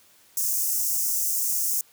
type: high-pass noise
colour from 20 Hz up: white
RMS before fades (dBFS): -25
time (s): 0.37-1.81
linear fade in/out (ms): 2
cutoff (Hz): 5700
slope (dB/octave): 48
effects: white hiss -57 dBFS RMS until 1.92 s + high-pass 60 Hz 12 dB/octave